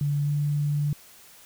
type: tone with pitch glide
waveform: sine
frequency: 144.5 to 146.35 Hz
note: D3 to D3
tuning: -28 to -6 cents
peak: -22 dBFS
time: 0.01-0.93 s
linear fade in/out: 2 ms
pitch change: +22 cents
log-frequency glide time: 0.22-0.3 s
effects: white hiss -51 dBFS RMS until 1.45 s